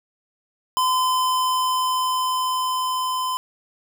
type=tone with level ramp; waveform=square; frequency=1022 Hz; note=C6; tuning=41 cents flat; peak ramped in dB=-18 to -23 dBFS; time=0.77-3.37 s; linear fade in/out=0 ms; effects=none